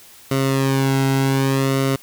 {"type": "tone with flanger", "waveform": "sawtooth", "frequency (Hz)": 135.1, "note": "C#3", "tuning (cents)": -44, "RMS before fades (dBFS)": -18, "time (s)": [0.31, 1.96], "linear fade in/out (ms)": 5, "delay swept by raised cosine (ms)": [1.2, 1.72], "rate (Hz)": 0.65, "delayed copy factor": -0.8, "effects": ["white hiss -45 dBFS RMS until 2.02 s"]}